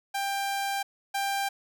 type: tone pair in turn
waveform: sawtooth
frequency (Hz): 792 / 792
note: G5 / G5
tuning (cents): +18 / +18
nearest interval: unison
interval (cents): 0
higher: neither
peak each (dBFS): -24 / -23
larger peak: second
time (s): 0.14-0.83 / 1.14-1.49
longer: first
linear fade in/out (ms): 10
effects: none